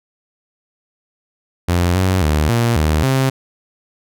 sawtooth tone with pitch steps, 87.6 / 93.6 / 75.9 / 117.7 / 77.3 / 133 Hz, F2 / F#2 / D#2 / A#2 / D#2 / C3, +6 / +20 / -42 / +17 / -11 / +29 cents, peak -9 dBFS, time 1.68-3.3 s, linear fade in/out 10 ms, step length 270 ms, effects none

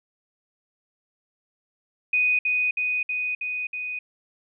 sine tone with echo, 2489 Hz, D#7, in tune, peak -18 dBFS, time 2.13-2.39 s, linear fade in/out 5 ms, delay 320 ms, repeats 5, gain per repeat -2 dB, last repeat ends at 3.99 s, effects none

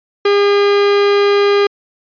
45% pulse tone, 405 Hz, G#4, 43 cents flat, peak -9 dBFS, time 0.25-1.67 s, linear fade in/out 5 ms, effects resampled to 11025 Hz

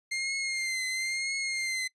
sawtooth tone with vibrato, 2108 Hz, C7, 12 cents sharp, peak -26 dBFS, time 0.11-1.88 s, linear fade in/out 10 ms, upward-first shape triangle, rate 1 Hz, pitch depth 56 cents each way, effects noise-tail reverb RT60 0.1 s tail -23 dB re dry + resampled to 22050 Hz

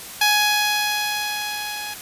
10% pulse tone with level ramp, 836 Hz, G#5, 11 cents sharp, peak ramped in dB -6 to -21 dBFS, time 0.21-1.94 s, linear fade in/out 5 ms, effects white hiss -36 dBFS RMS until 2.01 s + resampled to 32000 Hz

